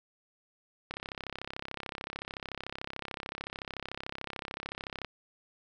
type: click train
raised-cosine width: 0.3 ms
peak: -21 dBFS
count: 140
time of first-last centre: 0.91-5.047 s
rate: 33.6 Hz
effects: none